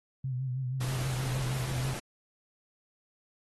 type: tone with vibrato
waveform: sine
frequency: 129 Hz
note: C3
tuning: 24 cents flat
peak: -30 dBFS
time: 0.24-1.94 s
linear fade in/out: 5 ms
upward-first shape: sine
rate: 6.3 Hz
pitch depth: 63 cents each way
type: noise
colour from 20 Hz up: pink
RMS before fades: -39 dBFS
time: 0.8-2 s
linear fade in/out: 10 ms
effects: AAC 32 kbps

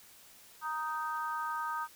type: harmonic tone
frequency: 311.1 Hz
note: D#4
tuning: in tune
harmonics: 3 / 4 / 5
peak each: -37 / -36 / -41 dBFS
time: 0.61-1.88 s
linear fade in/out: 50 ms
effects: white hiss -57 dBFS RMS until 1.95 s

